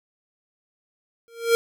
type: tone with exponential growth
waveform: square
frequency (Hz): 463.6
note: A#4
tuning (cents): -10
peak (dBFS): -13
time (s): 1.28-1.55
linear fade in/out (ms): 0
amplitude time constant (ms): 57
effects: none